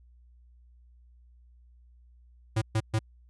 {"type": "tone bursts", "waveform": "square", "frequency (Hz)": 110, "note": "A2", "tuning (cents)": 0, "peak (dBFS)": -24, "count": 3, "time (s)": [2.56, 2.991], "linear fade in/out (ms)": 10, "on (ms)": 57, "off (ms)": 130, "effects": ["added 60 Hz sine -54 dBFS peak until 3.29 s", "resampled to 24000 Hz"]}